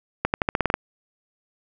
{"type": "accelerating click train", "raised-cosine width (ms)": 0.5, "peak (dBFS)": -5, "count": 9, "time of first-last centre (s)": [0.25, 0.741], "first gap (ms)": 89, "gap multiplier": 0.89, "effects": []}